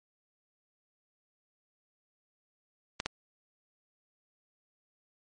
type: clicks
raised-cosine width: 0.2 ms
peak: -14 dBFS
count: 2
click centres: 3.001 / 3.06 s
effects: MP3 48 kbps